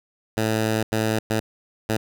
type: tone bursts at uneven times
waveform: 10% pulse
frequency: 110 Hz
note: A2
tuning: in tune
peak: -12 dBFS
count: 4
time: 0.37-0.83 / 0.92-1.19 / 1.3-1.4 / 1.89-1.97 s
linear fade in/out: 5 ms
effects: none